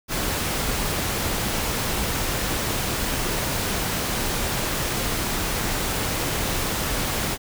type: noise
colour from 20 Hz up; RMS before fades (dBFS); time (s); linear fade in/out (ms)
pink; -25; 0.08-7.38; 50
effects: none